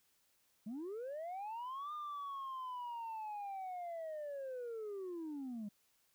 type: linear two-way sweep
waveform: sine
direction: up then down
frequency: 198.7 to 1216 to 198.7 Hz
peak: -39 dBFS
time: 0.66-5.69 s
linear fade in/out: 10 ms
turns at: 1.93 s
effects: tanh soft clip ceiling -40 dBFS + white hiss -75 dBFS RMS until 6.14 s